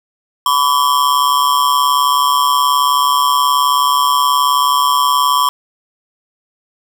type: ring-modulated tone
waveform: square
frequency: 1072 Hz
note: C6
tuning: 42 cents sharp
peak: -8 dBFS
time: 0.46-5.49 s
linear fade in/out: 0 ms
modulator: 69.4 Hz
effects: none